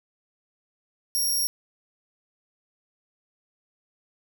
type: tone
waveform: 15% pulse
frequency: 5588 Hz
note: F8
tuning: in tune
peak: -17 dBFS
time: 1.15-1.47 s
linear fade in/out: 0 ms
effects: none